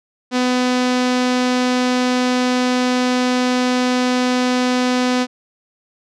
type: tone with low-pass filter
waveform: sawtooth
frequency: 250.7 Hz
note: B3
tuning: 26 cents sharp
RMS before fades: -17 dBFS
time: 0.31-5.27 s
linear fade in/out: 50 ms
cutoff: 5500 Hz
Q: 1.3
effects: none